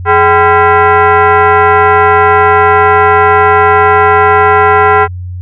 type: tone with frequency modulation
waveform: sine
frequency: 176 Hz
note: F3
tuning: 14 cents sharp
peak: -3 dBFS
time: 0.05-5.08 s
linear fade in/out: 50 ms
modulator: 597 Hz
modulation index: 2.5
effects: added 90 Hz sine -18 dBFS peak until 5.41 s